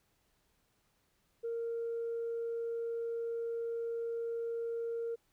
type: tone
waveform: sine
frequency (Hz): 463.4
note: A#4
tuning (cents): -10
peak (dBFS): -33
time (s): 1.43-5.16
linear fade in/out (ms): 20
effects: tanh soft clip ceiling -31 dBFS + pink hiss -75 dBFS RMS until 5.32 s